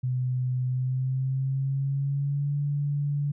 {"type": "tone with pitch glide", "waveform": "sine", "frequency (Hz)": [126.9, 144.1], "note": ["B2", "D3"], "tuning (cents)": [47, -33], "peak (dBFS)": -24, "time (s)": [0.03, 3.32], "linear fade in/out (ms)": 10, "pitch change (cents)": 220, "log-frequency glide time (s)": [0.66, 2.56], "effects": []}